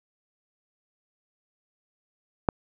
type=click; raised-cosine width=1 ms; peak=-6 dBFS; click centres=2.488 s; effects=none